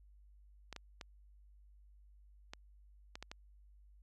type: clicks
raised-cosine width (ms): 0.2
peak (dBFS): -28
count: 7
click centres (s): 0.727 / 0.763 / 1.012 / 2.535 / 3.155 / 3.226 / 3.315
effects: added 50 Hz sine -59 dBFS peak until 4.02 s